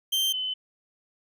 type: tone pair in turn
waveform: 40% pulse / sine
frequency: 3140 / 3035 Hz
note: G7 / F#7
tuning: +2 / +43 cents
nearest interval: minor second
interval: 59 cents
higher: first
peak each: -22 / -27 dBFS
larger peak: first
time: 0.12-0.33 / 0.33-0.54 s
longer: neither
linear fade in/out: 10 ms
effects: none